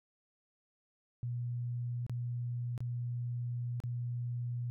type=tone with dropouts; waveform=sine; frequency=121 Hz; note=B2; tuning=35 cents flat; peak=-34 dBFS; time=1.23-4.7 s; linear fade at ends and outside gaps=0 ms; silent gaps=2.065-2.096 / 2.778-2.805 / 3.802-3.837 s; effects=none